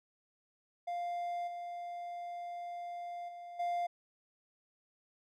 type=tone with level steps; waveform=triangle; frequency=699 Hz; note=F5; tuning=1 cent sharp; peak=-33 / -38 / -43 / -30 dBFS; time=0.87-3.87 s; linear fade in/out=10 ms; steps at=1.47 / 3.28 / 3.59 s; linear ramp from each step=10 ms; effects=none